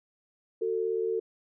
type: tone pair together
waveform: sine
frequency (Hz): 370 / 447.6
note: F#4 / A4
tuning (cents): 0 / +30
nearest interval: minor third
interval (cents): 330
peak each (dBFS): -31 / -28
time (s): 0.61-1.2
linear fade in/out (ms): 10
effects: none